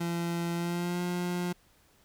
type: tone with pitch glide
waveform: 30% pulse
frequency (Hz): 170.5 to 177.13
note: F3 to F3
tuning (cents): -41 to +25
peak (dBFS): -27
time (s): 0-1.53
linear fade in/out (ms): 10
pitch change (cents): +66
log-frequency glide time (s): 0.54-1.01
effects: pink hiss -64 dBFS RMS until 2.04 s